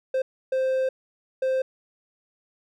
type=tone bursts at uneven times; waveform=triangle; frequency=523 Hz; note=C5; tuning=1 cent flat; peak=-19 dBFS; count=3; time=0.14-0.22 / 0.52-0.89 / 1.42-1.62 s; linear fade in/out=5 ms; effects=none